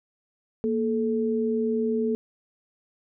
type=tone pair together; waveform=sine; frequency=233.1 / 434.2 Hz; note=A#3 / A4; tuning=0 / -23 cents; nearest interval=major seventh; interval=1077 cents; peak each=-25 dBFS; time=0.64-2.15 s; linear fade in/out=0 ms; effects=none